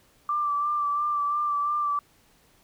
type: tone with vibrato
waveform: sine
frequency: 1174.7 Hz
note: D6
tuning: in tune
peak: -23 dBFS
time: 0.29-1.99 s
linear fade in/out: 2 ms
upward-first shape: sine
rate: 2.9 Hz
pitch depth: 27 cents each way
effects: pink hiss -61 dBFS RMS until 2.63 s